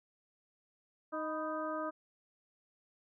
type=harmonic tone with a mistuned harmonic; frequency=311.1 Hz; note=D#4; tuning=in tune; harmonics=1 / 2 / 3 / 4 / 5; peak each=-41 / -39 / -45 / -40 / -48 dBFS; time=1.12-1.91 s; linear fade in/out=20 ms; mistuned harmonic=3; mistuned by=+97 cents; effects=none